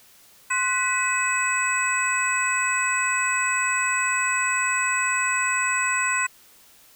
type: tone cluster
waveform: sine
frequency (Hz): 1054 / 1488 / 1968 / 2551 / 7850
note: C6 / F#6 / B6 / D#7 / B8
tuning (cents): +12 / +9 / -7 / +43 / -11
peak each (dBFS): -27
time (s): 0.5-6.27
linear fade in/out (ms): 10
effects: white hiss -53 dBFS RMS until 6.95 s